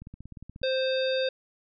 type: clicks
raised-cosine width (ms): 5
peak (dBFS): -30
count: 11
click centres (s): 0.02 / 0.071 / 0.14 / 0.206 / 0.256 / 0.323 / 0.372 / 0.426 / 0.496 / 0.561 / 0.617
type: harmonic tone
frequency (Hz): 523.3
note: C5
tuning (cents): 0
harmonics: 1 / 3 / 5 / 7 / 9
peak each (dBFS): -25 / -36 / -38 / -34 / -39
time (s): 0.63-1.29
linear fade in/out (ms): 5
effects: none